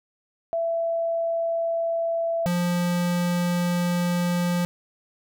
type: tone pair in turn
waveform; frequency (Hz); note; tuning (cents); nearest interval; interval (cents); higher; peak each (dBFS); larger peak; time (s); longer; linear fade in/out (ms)
sine / square; 667 / 175.55; E5 / F3; +20 / +9; octave + major seventh; 2311; first; -22; neither; 0.53-2.46 / 2.46-4.65; second; 0
effects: none